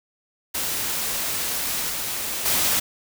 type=noise with level steps; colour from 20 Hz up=white; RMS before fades=-26 / -28 / -21 dBFS; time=0.54-2.8 s; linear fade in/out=10 ms; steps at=1.89 / 2.45 s; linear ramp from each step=10 ms; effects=none

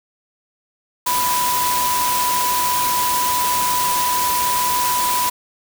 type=tone in noise; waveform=sine; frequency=987.8 Hz; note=B5; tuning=in tune; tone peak=-18 dBFS; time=1.06-5.3 s; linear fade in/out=10 ms; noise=white; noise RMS=-22 dBFS; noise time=1.06-5.3 s; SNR=+1 dB; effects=none

